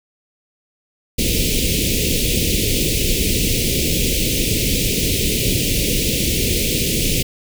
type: band-stop noise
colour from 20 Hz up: pink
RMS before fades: -18 dBFS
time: 1.18-7.23 s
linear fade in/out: 10 ms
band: 510 to 2300 Hz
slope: 48 dB/octave
effects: none